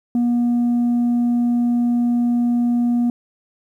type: tone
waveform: sine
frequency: 240 Hz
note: B3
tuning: 49 cents flat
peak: -12 dBFS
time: 0.15-3.1 s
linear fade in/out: 2 ms
effects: tanh soft clip ceiling -14 dBFS + 9-bit